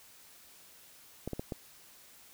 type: clicks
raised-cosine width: 2 ms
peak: -22 dBFS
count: 4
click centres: 1.276 / 1.333 / 1.395 / 1.522 s
effects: white hiss -57 dBFS RMS until 2.33 s